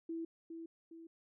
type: tone with echo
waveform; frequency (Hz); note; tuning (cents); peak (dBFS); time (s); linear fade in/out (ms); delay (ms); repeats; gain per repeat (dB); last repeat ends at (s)
sine; 329.6; E4; 0; -38; 0.09-0.25; 5; 410; 2; -6; 1.07
effects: none